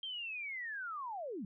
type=linear sweep; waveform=sine; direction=down; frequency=3193 to 168.7 Hz; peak=-39 dBFS; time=0.03-1.45 s; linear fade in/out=2 ms; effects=none